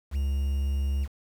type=tone with quantisation; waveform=triangle; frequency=69.1 Hz; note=C#2; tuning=5 cents flat; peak=-22 dBFS; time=0.11-1.08 s; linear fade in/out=50 ms; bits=8; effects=none